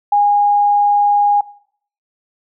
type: tone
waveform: sine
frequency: 820 Hz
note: G#5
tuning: 22 cents flat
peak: -9 dBFS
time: 0.12-1.41 s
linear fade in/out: 5 ms
effects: noise-tail reverb RT60 0.6 s tail -21 dB re dry